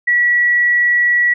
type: tone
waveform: sine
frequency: 1936 Hz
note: B6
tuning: 35 cents flat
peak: -10 dBFS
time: 0.07-1.34 s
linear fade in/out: 10 ms
effects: none